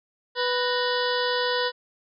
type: harmonic tone with a mistuned harmonic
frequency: 493.9 Hz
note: B4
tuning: in tune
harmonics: 1 / 2 / 3 / 4 / 6 / 7 / 8 / 9 / 10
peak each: -26 / -29 / -31 / -32 / -34 / -34 / -35 / -36 / -36 dBFS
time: 0.35-1.72 s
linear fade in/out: 50 ms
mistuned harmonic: 4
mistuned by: -110 cents
effects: none